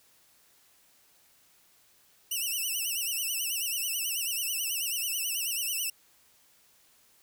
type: tone with vibrato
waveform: 5% pulse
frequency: 2800 Hz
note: F7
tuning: 4 cents sharp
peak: -21 dBFS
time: 2.31-5.9 s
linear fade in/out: 5 ms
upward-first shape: sine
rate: 9.2 Hz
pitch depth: 130 cents each way
effects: white hiss -63 dBFS RMS until 7.22 s